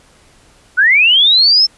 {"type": "linear sweep", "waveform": "sine", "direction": "up", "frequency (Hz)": [1431, 5370], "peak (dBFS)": -6, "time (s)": [0.77, 1.67], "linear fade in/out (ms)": 20, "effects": ["pink hiss -48 dBFS RMS until 1.77 s", "resampled to 24000 Hz"]}